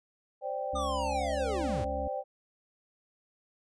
sine chord, C suspended second, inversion none, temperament equal, 523.3 / 587.3 / 784 Hz, C5 / D5 / G5, 0 / 0 / 0 cents, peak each -36 dBFS, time 0.41-2.24 s, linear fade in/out 50 ms
harmonic tone, 69.3 Hz, C#2, in tune, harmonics 1 / 3 / 4, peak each -36 / -45 / -42 dBFS, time 0.73-2.08 s, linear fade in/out 5 ms
square linear sweep, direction down, 1228 to 70.4 Hz, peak -34 dBFS, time 0.75-1.85 s, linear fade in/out 10 ms
effects resampled to 22050 Hz

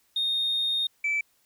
sine tone pair in turn, 3689 / 2316 Hz, A#7 / D7, -19 / -25 cents, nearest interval minor sixth, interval 806 cents, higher first, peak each -22 dBFS, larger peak neither, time 0.16-0.87 / 1.04-1.21 s, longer first, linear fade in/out 5 ms, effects tanh soft clip ceiling -21 dBFS + white hiss -67 dBFS RMS until 1.45 s

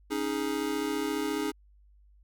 square chord, C# suspended second, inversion none, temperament just, 277.2 / 311.8 / 415.8 Hz, C#4 / D#4 / G#4, 0 / +4 / +2 cents, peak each -35 / -33 / -34 dBFS, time 0.1-1.52 s, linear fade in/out 20 ms, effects added 50 Hz sine -56 dBFS peak until 2.23 s

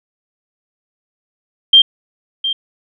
sine tone with echo, 3175 Hz, G7, 21 cents sharp, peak -3 dBFS, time 1.73-1.82 s, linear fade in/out 5 ms, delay 710 ms, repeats 1, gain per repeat -12 dB, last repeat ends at 2.53 s, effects none

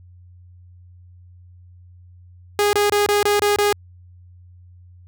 sawtooth tone bursts, 411.7 Hz, G#4, 15 cents flat, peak -11 dBFS, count 7, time 2.59-3.726 s, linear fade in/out 0 ms, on 140 ms, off 26 ms, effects added 89 Hz sine -43 dBFS peak until 5.07 s

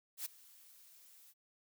blue noise with ADSR envelope, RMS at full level -39 dBFS, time 0.17-1.34 s, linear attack 87 ms, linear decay 9 ms, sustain -22 dB, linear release 40 ms, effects none

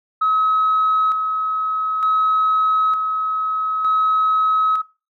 sine tone with tremolo, 1280 Hz, D#6, 49 cents sharp, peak -13 dBFS, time 0.21-4.82 s, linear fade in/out 10 ms, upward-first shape square, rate 0.55 Hz, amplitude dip 45%, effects noise-tail reverb RT60 0.3 s tail -21 dB re dry + tanh soft clip ceiling -10 dBFS

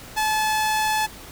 sawtooth tone, 863 Hz, A5, 34 cents flat, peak -16 dBFS, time 0.16-1.07 s, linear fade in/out 20 ms, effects pink hiss -41 dBFS RMS until 1.31 s

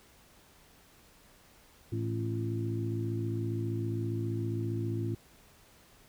harmonic tone with a mistuned harmonic, 55 Hz, A1, in tune, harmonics 2 / 3 / 4 / 5 / 6, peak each -32 / -45 / -43 / -40 / -37 dBFS, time 1.92-5.15 s, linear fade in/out 5 ms, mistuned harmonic 6, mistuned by +61 cents, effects pink hiss -60 dBFS RMS until 6.08 s

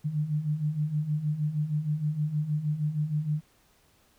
sine beating tone pair, 146.83 / 153.23 Hz, D3 / D#3, 0 / -26 cents, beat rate 6.4 Hz, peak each -32 / -27 dBFS, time 0.04-3.41 s, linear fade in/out 20 ms, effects pink hiss -64 dBFS RMS until 4.18 s

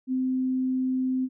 sine tone, 258.3 Hz, C4, 22 cents flat, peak -23 dBFS, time 0.07-1.29 s, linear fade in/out 50 ms, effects none

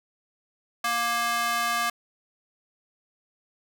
square tone with high-pass filter, 235.4 Hz, A#3, 17 cents sharp, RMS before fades -26 dBFS, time 0.84-1.9 s, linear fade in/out 5 ms, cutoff 1100 Hz, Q 1.6, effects none

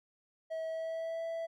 triangle tone with pitch glide, 645 to 660.1 Hz, E5 to E5, -38 to +2 cents, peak -33 dBFS, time 0.5-1.47 s, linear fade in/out 20 ms, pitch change +40 cents, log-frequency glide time 0.67-1.24 s, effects none

